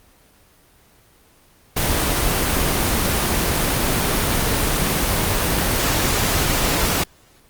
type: noise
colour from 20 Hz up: pink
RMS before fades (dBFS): -19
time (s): 1.76-7.04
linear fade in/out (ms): 10
effects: pink hiss -53 dBFS RMS until 7.49 s + Opus 24 kbps